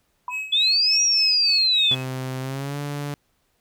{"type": "tone with exponential decay", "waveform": "sine", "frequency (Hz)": 993, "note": "B5", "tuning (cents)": 9, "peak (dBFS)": -23, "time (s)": [0.28, 0.41], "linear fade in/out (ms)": 2, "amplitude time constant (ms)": 27}
{"type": "tone with tremolo", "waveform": "triangle", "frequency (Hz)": 2560, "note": "D#7", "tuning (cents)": 49, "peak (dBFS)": -23, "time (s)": [0.29, 2.05], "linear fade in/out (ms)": 50, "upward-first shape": "sine", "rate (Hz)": 3.4, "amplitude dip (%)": 75}
{"type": "linear two-way sweep", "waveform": "sine", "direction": "up then down", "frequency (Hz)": [3382, 5750, 3382], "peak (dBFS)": -16, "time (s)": [0.52, 1.95], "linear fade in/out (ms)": 10, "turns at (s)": 1.02}
{"type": "tone with pitch glide", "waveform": "sawtooth", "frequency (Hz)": [130.1, 144.35], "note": ["C3", "D3"], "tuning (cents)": [-9, -30], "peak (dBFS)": -23, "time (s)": [1.91, 3.14], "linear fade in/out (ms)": 0, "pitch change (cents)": 179, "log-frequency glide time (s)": [2.4, 2.78]}
{"effects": ["pink hiss -68 dBFS RMS until 3.6 s"]}